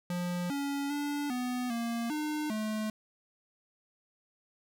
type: tone with pitch steps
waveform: square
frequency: 176.8 / 281.3 / 289.4 / 248.8 / 233.1 / 302.9 / 215.7 Hz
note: F3 / C#4 / D4 / B3 / A#3 / D#4 / A3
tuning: +22 / +26 / -25 / +13 / 0 / -46 / -34 cents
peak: -32 dBFS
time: 0.1-2.9 s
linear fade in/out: 2 ms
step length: 400 ms
effects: none